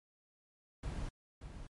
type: noise with echo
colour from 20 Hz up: brown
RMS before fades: -40 dBFS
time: 0.83-1.09 s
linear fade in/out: 5 ms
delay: 580 ms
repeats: 1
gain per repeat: -8 dB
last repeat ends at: 1.67 s
effects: MP3 48 kbps